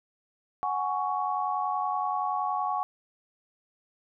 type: chord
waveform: sine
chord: F# suspended second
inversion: none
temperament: equal with one note detuned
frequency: 740 / 830.6 / 1115.2 Hz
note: F#5 / G#5 / C#6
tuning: 0 / 0 / +10 cents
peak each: -31 / -31 / -30 dBFS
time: 0.63-2.83 s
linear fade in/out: 0 ms
effects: none